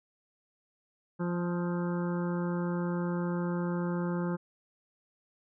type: harmonic tone with a mistuned harmonic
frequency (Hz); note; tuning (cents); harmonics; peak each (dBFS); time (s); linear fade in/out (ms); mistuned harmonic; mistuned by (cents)
174.61; F3; 0; 1 / 2 / 3 / 5 / 6 / 7 / 8 / 9; -30 / -36 / -40 / -44 / -46 / -47 / -48 / -49; 1.19-4.37; 20; 7; +45
effects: none